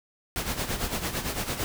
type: noise with tremolo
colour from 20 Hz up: pink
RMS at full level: -28 dBFS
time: 0.36-1.64 s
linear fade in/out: 0 ms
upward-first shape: sine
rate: 8.9 Hz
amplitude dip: 65%
effects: none